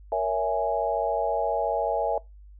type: chord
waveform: sine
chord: A# half-diminished seventh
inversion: none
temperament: equal with one note detuned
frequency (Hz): 466.2 / 560.5 / 659.3 / 830.6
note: A#4 / C#5 / E5 / G#5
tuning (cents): 0 / +19 / 0 / 0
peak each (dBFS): -30 / -29 / -26 / -28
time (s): 0.12-2.18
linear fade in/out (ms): 2
effects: noise-tail reverb RT60 0.2 s tail -21 dB re dry + added 50 Hz sine -45 dBFS peak until 2.59 s